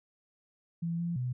sine tone with pitch steps, 168.2 / 171.1 / 125.2 Hz, E3 / F3 / B2, +35 / -35 / +24 cents, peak -30 dBFS, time 0.82-1.33 s, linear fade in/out 10 ms, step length 170 ms, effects none

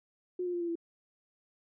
sine tone with pitch steps, 361.1 / 354.7 / 348.4 / 342.2 / 336.1 Hz, F#4 / F4 / F4 / F4 / E4, -42 / +27 / -4 / -35 / +34 cents, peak -31 dBFS, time 0.39-0.755 s, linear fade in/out 5 ms, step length 73 ms, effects none

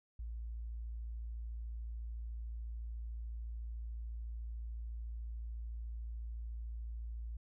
sine tone, 56.9 Hz, A#1, 41 cents flat, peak -40 dBFS, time 0.19-7.37 s, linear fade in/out 5 ms, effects none

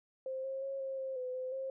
sine tone with pitch steps, 525 / 535 / 544 / 535 / 530 / 506 / 513 / 532 Hz, C5 / C5 / C#5 / C5 / C5 / B4 / C5 / C5, +6 / +38 / -33 / +38 / +22 / +42 / -34 / +29 cents, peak -36 dBFS, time 0.26-1.7 s, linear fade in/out 2 ms, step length 180 ms, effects none

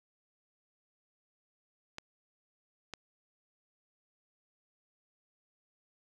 clicks, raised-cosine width 0.2 ms, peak -23 dBFS, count 2, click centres 1.984 / 2.937 s, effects none

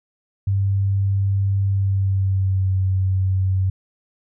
sine tone with pitch glide, 98.3 to 94.62 Hz, G2 to F#2, +5 to +39 cents, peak -16 dBFS, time 0.47-3.7 s, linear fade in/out 5 ms, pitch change -66 cents, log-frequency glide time 1.67-2.74 s, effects none

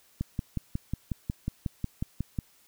click train, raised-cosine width 5 ms, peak -17 dBFS, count 13, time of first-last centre 0.21-2.388 s, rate 5.51 Hz, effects white hiss -62 dBFS RMS until 2.67 s

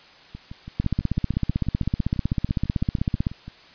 two click trains, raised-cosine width 5 ms, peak -23 / -9 dBFS, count 20 / 40, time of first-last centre 0.35-3.48 / 0.8-3.268 s, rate 6.07 / 15.8 Hz, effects white hiss -49 dBFS RMS until 3.74 s + resampled to 11025 Hz

